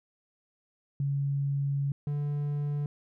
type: tone pair in turn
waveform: sine / triangle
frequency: 140 / 145.59 Hz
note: C#3 / D3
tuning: +18 / -15 cents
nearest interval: minor second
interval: 67 cents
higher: second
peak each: -26 dBFS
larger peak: neither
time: 1-1.92 / 2.07-2.86 s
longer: first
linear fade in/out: 2 ms
effects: none